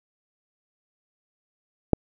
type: click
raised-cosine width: 2 ms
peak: -3 dBFS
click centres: 1.933 s
effects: none